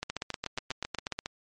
two click trains, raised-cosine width 0.2 ms, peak -15 / -15 dBFS, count 10 / 10, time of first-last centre 0.03-1.26 / 0.1-1.19 s, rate 7.32 / 8.26 Hz, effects MP3 48 kbps

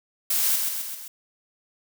blue noise with echo, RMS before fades -23 dBFS, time 0.3-0.56 s, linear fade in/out 5 ms, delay 130 ms, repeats 4, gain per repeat -4 dB, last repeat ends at 1.08 s, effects none

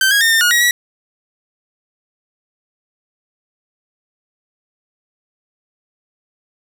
sawtooth tone with pitch steps, 1551 / 1647 / 1823 / 1807 / 1440 / 1903 / 1934 Hz, G6 / G#6 / A#6 / A6 / F#6 / A#6 / B6, -19 / -15 / -39 / +46 / -47 / +35 / -37 cents, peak -7 dBFS, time 0.01-0.71 s, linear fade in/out 2 ms, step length 100 ms, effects none

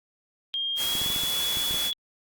sine tone with pitch glide, 3217 to 3393 Hz, G7 to G#7, +44 to +36 cents, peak -26 dBFS, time 0.54-1.93 s, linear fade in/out 0 ms, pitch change +92 cents, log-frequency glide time 0.74-1.1 s
white noise, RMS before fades -31 dBFS, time 0.76-1.92 s, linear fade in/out 50 ms
clicks, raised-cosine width 3 ms, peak -25 dBFS, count 9, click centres 0.953 / 1.016 / 1.062 / 1.102 / 1.162 / 1.236 / 1.571 / 1.71 / 1.743 s
effects Opus 48 kbps

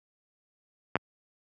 clicks, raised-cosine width 0.5 ms, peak -7 / -17 dBFS, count 2, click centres 0.956 / 0.967 s, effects high-pass 100 Hz 12 dB/octave

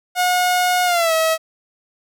sawtooth tone with pitch glide, 723 to 644.1 Hz, F#5 to E5, -40 to -40 cents, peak -11 dBFS, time 0.15-1.38 s, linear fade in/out 50 ms, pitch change -200 cents, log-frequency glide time 0.85-1.13 s, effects none

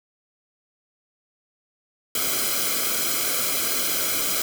white noise with comb filter, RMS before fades -24 dBFS, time 2.15-4.42 s, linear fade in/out 2 ms, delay 1.1 ms, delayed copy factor -0.8, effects none

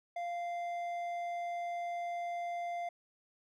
sine tone with hard clipping, 695 Hz, F5, 9 cents flat, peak -37 dBFS, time 0.16-2.89 s, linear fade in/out 5 ms, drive 6 dB, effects none

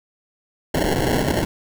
white noise with sample-and-hold, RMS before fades -20 dBFS, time 0.74-1.45 s, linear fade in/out 5 ms, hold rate 1225 Hz, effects none

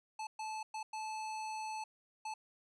square tone bursts at uneven times, 870 Hz, A5, 20 cents flat, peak -40 dBFS, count 5, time 0.19-0.27 / 0.39-0.63 / 0.74-0.83 / 0.93-1.84 / 2.25-2.34 s, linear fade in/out 5 ms, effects resampled to 22050 Hz

